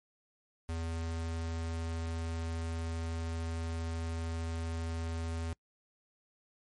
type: tone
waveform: square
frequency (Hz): 82.41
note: E2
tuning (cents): 0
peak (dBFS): -35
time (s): 0.69-5.53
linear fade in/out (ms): 0
effects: noise-tail reverb RT60 0.1 s tail -26 dB re dry + MP3 48 kbps